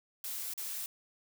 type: noise with dropouts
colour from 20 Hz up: blue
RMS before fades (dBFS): -39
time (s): 0.24-0.86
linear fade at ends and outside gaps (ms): 2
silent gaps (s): 0.537-0.577
effects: none